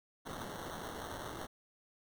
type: noise with sample-and-hold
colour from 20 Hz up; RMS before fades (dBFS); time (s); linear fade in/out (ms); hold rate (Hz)
white; -44; 0.25-1.47; 20; 2450
effects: none